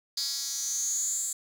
10% pulse tone with high-pass filter sweep, 275.5 Hz, C#4, 11 cents flat, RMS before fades -31 dBFS, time 0.17-1.33 s, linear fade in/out 5 ms, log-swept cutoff 4900 to 7800 Hz, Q 9.6, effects none

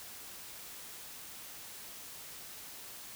silence, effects white hiss -48 dBFS RMS until 3.15 s

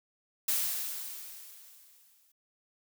blue noise with exponential decay, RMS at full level -28 dBFS, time 0.48-2.32 s, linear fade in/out 5 ms, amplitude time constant 400 ms, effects none

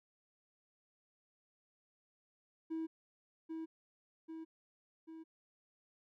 triangle tone with echo, 322.9 Hz, E4, 36 cents flat, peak -34 dBFS, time 2.7-2.87 s, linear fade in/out 20 ms, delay 790 ms, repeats 3, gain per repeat -4 dB, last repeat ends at 5.24 s, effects tanh soft clip ceiling -32 dBFS

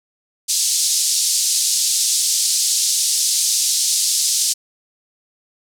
pink band-pass noise, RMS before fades -18 dBFS, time 0.48-4.54 s, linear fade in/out 20 ms, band 4600 to 9900 Hz, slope 24 dB/octave, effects none

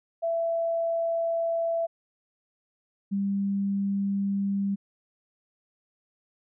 sine tone pair in turn, 667 / 198.3 Hz, E5 / G3, +20 / +20 cents, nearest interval octave + major sixth, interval 2100 cents, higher first, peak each -24 dBFS, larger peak neither, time 0.22-1.87 / 3.11-4.76 s, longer neither, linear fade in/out 20 ms, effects none

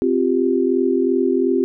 sine chord, C suspended fourth, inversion none, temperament equal, 261.6 / 349.2 / 392 Hz, C4 / F4 / G4, 0 / 0 / 0 cents, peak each -19 dBFS, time 0.02-1.64 s, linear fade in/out 0 ms, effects none

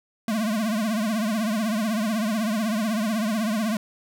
square tone with vibrato, 217.5 Hz, A3, 20 cents flat, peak -23 dBFS, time 0.28-3.77 s, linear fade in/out 2 ms, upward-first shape triangle, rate 16 Hz, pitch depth 140 cents each way, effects none

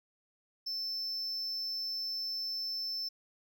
triangle tone, 5300 Hz, E8, 9 cents sharp, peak -33 dBFS, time 0.66-3.09 s, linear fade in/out 10 ms, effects none

